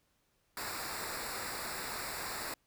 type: noise with comb filter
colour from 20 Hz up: pink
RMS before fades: -40 dBFS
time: 0.57-2.54 s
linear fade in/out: 2 ms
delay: 0.32 ms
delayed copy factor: -0.8
effects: pink hiss -75 dBFS RMS until 2.66 s